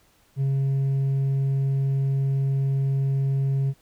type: tone with hard clipping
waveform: triangle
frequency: 136.3 Hz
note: C#3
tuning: 29 cents flat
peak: -19 dBFS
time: 0.36-3.74 s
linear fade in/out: 50 ms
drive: 1 dB
effects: pink hiss -61 dBFS RMS until 3.81 s